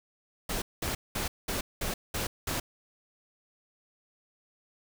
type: noise bursts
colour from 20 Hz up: pink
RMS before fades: -32 dBFS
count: 7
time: 0.49-2.6 s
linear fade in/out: 5 ms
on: 130 ms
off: 200 ms
effects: none